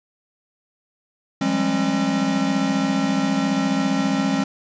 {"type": "tone cluster", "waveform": "square", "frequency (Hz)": [171.2, 192, 206.7, 269.8], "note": ["F3", "G3", "G#3", "C#4"], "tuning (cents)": [-34, -36, -8, -47], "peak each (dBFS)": [-29, -27, -25, -22], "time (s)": [1.41, 4.44], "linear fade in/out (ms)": 5, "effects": ["resampled to 16000 Hz", "8-bit"]}